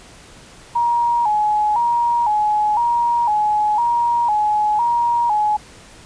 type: tone with vibrato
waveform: sine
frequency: 894 Hz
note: A5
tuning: 27 cents sharp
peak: -14 dBFS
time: 0.75-5.57 s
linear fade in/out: 10 ms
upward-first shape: square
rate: 0.99 Hz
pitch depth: 100 cents each way
effects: pink hiss -43 dBFS RMS until 6.05 s + resampled to 22050 Hz